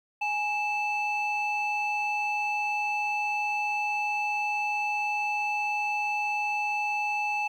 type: tone pair together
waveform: sine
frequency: 832.3 / 2637 Hz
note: G#5 / E7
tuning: +4 / 0 cents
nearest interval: octave + minor sixth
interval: 1996 cents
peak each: -27 dBFS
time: 0.21-7.48 s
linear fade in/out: 10 ms
effects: tanh soft clip ceiling -22 dBFS + 10-bit